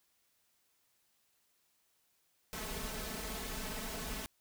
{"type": "noise with comb filter", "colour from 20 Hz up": "pink", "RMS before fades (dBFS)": -41, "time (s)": [2.53, 4.26], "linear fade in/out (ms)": 0, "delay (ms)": 4.6, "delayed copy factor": 0.95, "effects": ["white hiss -75 dBFS RMS until 4.4 s"]}